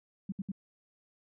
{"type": "tone bursts", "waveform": "sine", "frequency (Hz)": 193.9, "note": "G3", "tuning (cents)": -19, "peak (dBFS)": -32, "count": 3, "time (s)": [0.29, 0.518], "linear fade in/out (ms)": 5, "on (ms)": 32, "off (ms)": 66, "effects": []}